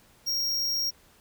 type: tone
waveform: square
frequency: 5588 Hz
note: F8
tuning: in tune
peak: -26 dBFS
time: 0.26-0.91 s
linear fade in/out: 20 ms
effects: pink hiss -59 dBFS RMS until 1.2 s